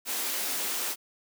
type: high-pass noise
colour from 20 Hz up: white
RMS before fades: -31 dBFS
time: 0.05-0.96 s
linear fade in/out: 50 ms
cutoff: 210 Hz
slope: 48 dB/octave
effects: none